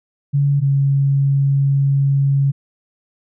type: tone pair in turn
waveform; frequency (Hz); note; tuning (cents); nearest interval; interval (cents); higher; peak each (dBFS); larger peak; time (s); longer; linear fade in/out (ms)
sine; 141.5 / 138.67; C#3 / C#3; +36 / +1; unison; 35; first; -12; neither; 0.33-0.61 / 0.61-2.52; second; 20
effects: none